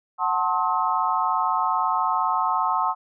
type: chord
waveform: sine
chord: F# diminished seventh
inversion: none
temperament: just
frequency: 740 / 888 / 1065.6 / 1278.7 Hz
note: F#5 / A5 / C6 / Eb6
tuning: 0 / +16 / +31 / +47 cents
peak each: -27 / -25 / -24 / -26 dBFS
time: 0.18-2.95 s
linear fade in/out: 50 ms
effects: none